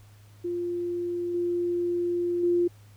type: tone with level steps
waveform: sine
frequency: 349.2 Hz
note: F4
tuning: in tune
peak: -27 / -24 / -20 dBFS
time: 0.44-2.68 s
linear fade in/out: 10 ms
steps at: 1.34 / 2.43 s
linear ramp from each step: 5 ms
effects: added 103 Hz sine -50 dBFS peak until 2.96 s + pink hiss -60 dBFS RMS until 2.96 s